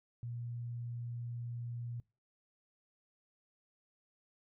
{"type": "tone", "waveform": "sine", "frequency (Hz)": 119.2, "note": "A#2", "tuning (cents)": 39, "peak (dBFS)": -39, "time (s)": [0.23, 2], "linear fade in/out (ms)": 0, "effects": ["noise-tail reverb RT60 0.3 s tail -23 dB re dry"]}